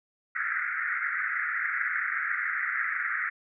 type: band-pass noise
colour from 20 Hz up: white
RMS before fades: -30 dBFS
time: 0.35-3.3 s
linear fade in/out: 10 ms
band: 1300 to 2100 Hz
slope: 96 dB/octave
effects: none